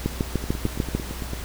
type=two click trains; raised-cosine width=3 ms; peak=-9 / -18 dBFS; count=7 / 9; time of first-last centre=0.06-0.95 / 0.44-1.334 s; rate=6.74 / 8.95 Hz; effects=added 60 Hz sine -33 dBFS peak until 1.44 s + pink hiss -37 dBFS RMS until 1.44 s